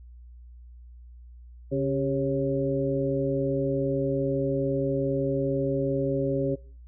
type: harmonic tone with a mistuned harmonic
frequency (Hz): 137.6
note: C#3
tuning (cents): -12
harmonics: 1 / 2 / 3 / 4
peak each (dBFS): -29 / -29 / -29 / -29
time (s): 1.71-6.56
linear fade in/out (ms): 20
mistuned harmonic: 3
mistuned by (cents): -55
effects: noise-tail reverb RT60 0.5 s tail -22 dB re dry + added 60 Hz sine -44 dBFS peak until 6.87 s